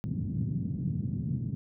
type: band-pass noise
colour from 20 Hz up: pink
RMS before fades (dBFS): -32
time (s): 0.04-1.55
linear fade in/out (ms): 0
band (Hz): 110 to 200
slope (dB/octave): 24
effects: none